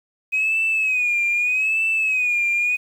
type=tone with vibrato; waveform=sine; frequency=2517 Hz; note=D#7; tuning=19 cents sharp; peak=-16 dBFS; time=0.32-2.77 s; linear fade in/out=20 ms; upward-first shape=sine; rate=0.81 Hz; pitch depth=90 cents each way; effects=tanh soft clip ceiling -14 dBFS + 8-bit